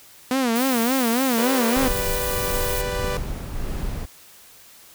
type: tone with vibrato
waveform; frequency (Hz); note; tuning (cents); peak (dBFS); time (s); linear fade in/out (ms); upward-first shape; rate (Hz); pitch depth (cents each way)
sawtooth; 246.9; B3; 0; -15; 0.31-1.88; 2; sine; 3.5; 150
type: noise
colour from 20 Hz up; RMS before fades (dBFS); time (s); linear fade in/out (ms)
blue; -29; 0.55-2.82; 10
type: chord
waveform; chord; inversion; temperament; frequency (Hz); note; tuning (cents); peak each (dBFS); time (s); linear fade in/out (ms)
sawtooth; G major; none; equal; 392 / 493.9 / 587.3; G4 / B4 / D5; 0 / 0 / 0; -29 / -23 / -28; 1.38-3.17; 0
type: noise with tremolo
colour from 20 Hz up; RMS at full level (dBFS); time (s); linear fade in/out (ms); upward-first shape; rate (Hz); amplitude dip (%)
brown; -26; 1.76-4.06; 10; sine; 1.6; 35
effects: white hiss -48 dBFS RMS until 4.94 s